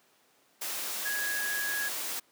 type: tone in noise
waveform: sine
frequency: 1663 Hz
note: G#6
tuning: 2 cents sharp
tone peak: -31 dBFS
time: 1.05-1.89 s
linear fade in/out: 10 ms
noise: white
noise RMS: -35 dBFS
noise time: 0.61-2.2 s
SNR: +1 dB
effects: pink hiss -65 dBFS RMS until 2.31 s + high-pass 300 Hz 12 dB/octave